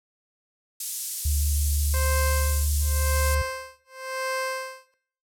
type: high-pass noise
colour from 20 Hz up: white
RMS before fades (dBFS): -28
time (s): 0.8-3.35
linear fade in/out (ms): 5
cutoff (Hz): 6800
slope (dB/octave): 12
type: tone with vibrato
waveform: sine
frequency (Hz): 73.42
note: D2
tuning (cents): 0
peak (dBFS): -21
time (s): 1.25-3.42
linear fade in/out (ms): 5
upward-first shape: sine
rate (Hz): 5.8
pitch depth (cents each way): 12
type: tone with tremolo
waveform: 15% pulse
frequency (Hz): 523.3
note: C5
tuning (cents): 0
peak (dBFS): -19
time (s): 1.94-4.94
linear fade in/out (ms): 0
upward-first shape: sine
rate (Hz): 0.93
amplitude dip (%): 100
effects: noise-tail reverb RT60 0.6 s tail -18 dB re dry + low-pass 12000 Hz 12 dB/octave